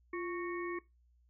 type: harmonic tone with a mistuned harmonic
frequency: 368.5 Hz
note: F#4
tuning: 7 cents flat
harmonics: 1 / 3 / 5 / 6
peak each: -37 / -44 / -47 / -46 dBFS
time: 0.13-0.79 s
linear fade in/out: 5 ms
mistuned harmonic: 1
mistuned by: -100 cents
effects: noise-tail reverb RT60 0.2 s tail -19 dB re dry + added 60 Hz sine -65 dBFS peak until 1.29 s